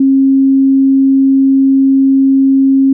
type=tone; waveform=sine; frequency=270 Hz; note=C#4; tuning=45 cents flat; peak=-5 dBFS; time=0-2.93 s; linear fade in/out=5 ms; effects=none